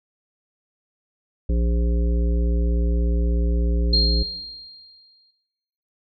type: harmonic tone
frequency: 58.27 Hz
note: A#1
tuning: in tune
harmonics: 1 / 3 / 5 / 7 / 9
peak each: -18 / -28 / -32 / -35 / -37 dBFS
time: 1.49-4.23 s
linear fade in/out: 5 ms
type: tone with exponential decay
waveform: sine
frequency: 4213 Hz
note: C8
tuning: 11 cents sharp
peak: -15 dBFS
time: 3.93-5.31 s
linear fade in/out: 5 ms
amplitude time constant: 300 ms
effects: noise-tail reverb RT60 1.0 s tail -17 dB re dry